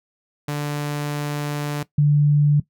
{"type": "tone pair in turn", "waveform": ["sawtooth", "sine"], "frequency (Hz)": [146.7, 146.7], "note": ["D3", "D3"], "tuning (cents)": [-2, -2], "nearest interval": "unison", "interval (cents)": 0, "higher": "neither", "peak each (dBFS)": [-19, -12], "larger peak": "second", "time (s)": [[0.48, 1.83], [1.98, 2.6]], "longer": "first", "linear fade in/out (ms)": 5, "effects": ["noise-tail reverb RT60 0.1 s tail -17 dB re dry"]}